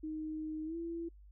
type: tone with pitch glide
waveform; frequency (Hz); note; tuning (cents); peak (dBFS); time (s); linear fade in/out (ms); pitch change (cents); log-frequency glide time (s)
sine; 311.1 to 335.4; D#4 to E4; 0 to +30; -37; 0.03-1.09; 10; +130; 0.65-0.76
effects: noise-tail reverb RT60 0.1 s tail -26 dB re dry + added 50 Hz sine -54 dBFS peak until 1.31 s